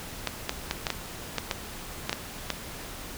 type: clicks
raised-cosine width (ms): 0.2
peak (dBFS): -9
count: 10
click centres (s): 0.273 / 0.494 / 0.711 / 0.868 / 0.903 / 1.383 / 1.512 / 2.095 / 2.129 / 2.503
effects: pink hiss -40 dBFS RMS until 3.17 s